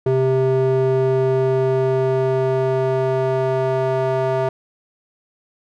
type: tone with band-pass filter sweep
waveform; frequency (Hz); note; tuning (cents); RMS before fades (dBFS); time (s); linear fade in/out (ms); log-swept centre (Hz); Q
square; 131.3; C3; +6; -18; 0.06-4.49; 5; 370 to 630; 1.8
effects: none